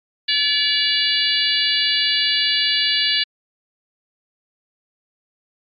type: harmonic tone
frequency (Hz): 575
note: D5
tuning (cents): -37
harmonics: 3 / 4 / 5 / 6 / 7 / 8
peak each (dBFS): -25 / -27 / -21 / -22 / -22 / -23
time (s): 0.28-3.24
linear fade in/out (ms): 10
effects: MP3 64 kbps

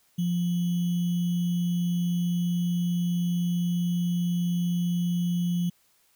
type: tone with sample-and-hold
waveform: sine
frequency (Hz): 174.61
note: F3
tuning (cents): 0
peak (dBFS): -23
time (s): 0.18-5.7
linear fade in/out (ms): 10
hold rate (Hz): 3150
effects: white hiss -65 dBFS RMS until 6.15 s

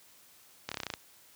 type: slowing click train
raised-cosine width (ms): 0.2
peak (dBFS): -17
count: 9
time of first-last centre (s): 0.69-0.938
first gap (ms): 26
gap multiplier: 1.05
effects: white hiss -59 dBFS RMS until 1.35 s + high-pass 60 Hz 12 dB/octave

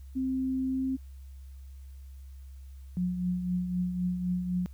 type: tone with pitch glide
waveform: sine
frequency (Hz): 261.6 to 263.4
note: C4 to C4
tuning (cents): 0 to +12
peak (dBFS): -27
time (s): 0.15-0.97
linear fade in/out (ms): 20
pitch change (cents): +12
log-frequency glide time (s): 0.68-0.85
type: tone with tremolo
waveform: sine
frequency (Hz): 180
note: F#3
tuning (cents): -47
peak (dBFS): -25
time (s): 2.97-4.66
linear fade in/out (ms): 0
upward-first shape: triangle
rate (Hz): 3.9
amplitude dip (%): 55
effects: added 67 Hz sine -43 dBFS peak until 4.73 s + white hiss -67 dBFS RMS until 4.73 s

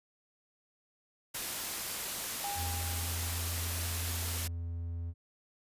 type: noise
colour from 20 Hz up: white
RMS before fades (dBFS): -37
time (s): 1.34-4.48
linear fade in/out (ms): 10
type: tone with exponential decay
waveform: sine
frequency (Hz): 808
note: G#5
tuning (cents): -48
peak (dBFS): -35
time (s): 2.44-3.92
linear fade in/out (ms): 1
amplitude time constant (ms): 320
type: tone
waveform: triangle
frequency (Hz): 84.7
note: E2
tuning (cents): +48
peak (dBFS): -33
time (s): 2.55-5.14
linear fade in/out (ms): 50
effects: resampled to 32000 Hz

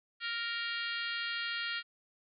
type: harmonic tone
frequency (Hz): 466.2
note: A#4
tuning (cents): 0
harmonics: 3 / 4 / 5 / 6 / 7 / 8 / 9 / 10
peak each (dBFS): -39 / -40 / -44 / -42 / -42 / -49 / -44 / -50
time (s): 0.2-1.83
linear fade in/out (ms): 50
effects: none

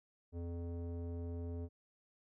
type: tone with low-pass filter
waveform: square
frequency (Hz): 85.4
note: F2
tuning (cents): -38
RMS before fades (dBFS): -42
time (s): 0.32-1.69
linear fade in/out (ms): 50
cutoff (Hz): 460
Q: 1.6
effects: none

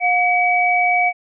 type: tone pair together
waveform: sine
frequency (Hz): 717 / 2276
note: F5 / C#7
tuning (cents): +45 / +45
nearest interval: octave + minor sixth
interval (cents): 2000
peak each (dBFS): -16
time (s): 0-1.13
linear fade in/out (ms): 50
effects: none

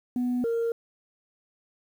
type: tone pair in turn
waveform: sine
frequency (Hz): 246.9 / 462.6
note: B3 / A#4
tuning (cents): 0 / -13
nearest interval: major seventh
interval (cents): 1087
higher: second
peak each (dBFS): -22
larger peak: neither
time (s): 0.16-0.44 / 0.44-0.72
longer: neither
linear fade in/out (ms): 2
effects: tanh soft clip ceiling -22 dBFS + 9-bit

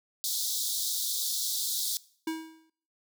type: high-pass noise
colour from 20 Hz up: pink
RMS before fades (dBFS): -31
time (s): 0.24-1.97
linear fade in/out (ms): 0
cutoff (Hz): 3500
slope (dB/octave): 96
type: tone with exponential decay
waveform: square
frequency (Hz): 321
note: E4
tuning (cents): -46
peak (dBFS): -28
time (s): 2.27-2.7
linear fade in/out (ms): 5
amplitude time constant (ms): 93
effects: noise-tail reverb RT60 0.6 s tail -21 dB re dry

